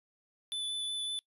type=tone with vibrato; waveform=square; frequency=3491 Hz; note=A7; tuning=14 cents flat; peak=-34 dBFS; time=0.52-1.19 s; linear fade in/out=0 ms; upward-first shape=sine; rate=5.4 Hz; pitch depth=9 cents each way; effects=noise-tail reverb RT60 0.1 s tail -22 dB re dry + resampled to 32000 Hz